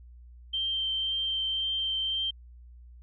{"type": "tone with vibrato", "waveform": "sine", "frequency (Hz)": 3136, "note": "G7", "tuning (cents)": 0, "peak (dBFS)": -27, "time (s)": [0.53, 2.31], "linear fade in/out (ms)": 10, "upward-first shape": "triangle", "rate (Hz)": 1.9, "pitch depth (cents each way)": 10, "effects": ["added 60 Hz sine -47 dBFS peak until 3.02 s"]}